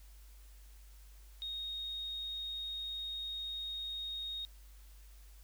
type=tone; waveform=sine; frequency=3729 Hz; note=A#7; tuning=in tune; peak=-38 dBFS; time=1.42-4.45 s; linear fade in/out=0 ms; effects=added 50 Hz sine -53 dBFS peak until 5.43 s + white hiss -65 dBFS RMS until 5.43 s